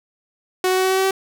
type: tone with pitch steps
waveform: sawtooth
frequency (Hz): 370 / 372.4 / 374.7 / 377.1 / 379.5 / 381.9 / 384.4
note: F#4 / F#4 / F#4 / F#4 / F#4 / G4 / G4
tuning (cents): 0 / +11 / +22 / +33 / +44 / -45 / -34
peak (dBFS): -12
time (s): 0.64-1.109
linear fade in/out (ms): 2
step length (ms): 67
effects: none